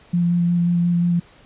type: tone with vibrato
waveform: sine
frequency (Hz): 173.3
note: F3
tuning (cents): -13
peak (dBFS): -15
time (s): 0.13-1.2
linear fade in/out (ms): 10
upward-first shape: square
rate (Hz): 5.6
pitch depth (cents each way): 10
effects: pink hiss -50 dBFS RMS until 1.45 s + resampled to 8000 Hz